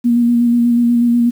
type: tone with vibrato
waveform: sine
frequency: 238 Hz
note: A#3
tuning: 36 cents sharp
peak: -9 dBFS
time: 0.04-1.31 s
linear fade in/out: 20 ms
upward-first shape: square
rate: 8.2 Hz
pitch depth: 17 cents each way
effects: 7-bit